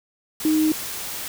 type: tone in noise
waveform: sine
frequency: 311.1 Hz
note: D#4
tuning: in tune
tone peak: -16 dBFS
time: 0.45-0.72 s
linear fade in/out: 2 ms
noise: white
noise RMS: -31 dBFS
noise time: 0.4-1.28 s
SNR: +12 dB
effects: none